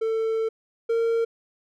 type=tone pair in turn; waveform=triangle; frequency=446.4 / 459 Hz; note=A4 / A#4; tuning=+25 / -27 cents; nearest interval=unison; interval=48 cents; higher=second; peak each=-20 / -18 dBFS; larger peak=second; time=0.01-0.49 / 0.89-1.25 s; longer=first; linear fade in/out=10 ms; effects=none